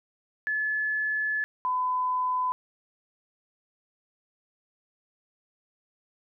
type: tone pair in turn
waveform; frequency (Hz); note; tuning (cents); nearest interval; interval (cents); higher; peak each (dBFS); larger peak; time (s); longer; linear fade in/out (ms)
sine; 1721 / 1007.4; A6 / B5; -39 / +34; major sixth; 927; first; -25 / -24; second; 0.47-1.44 / 1.65-2.52; first; 0
effects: none